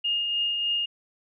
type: tone with tremolo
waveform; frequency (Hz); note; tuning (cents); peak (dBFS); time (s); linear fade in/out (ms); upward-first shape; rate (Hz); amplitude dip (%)
sine; 2838; F7; +27; -22; 0.04-0.86; 10; triangle; 3.3; 35
effects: none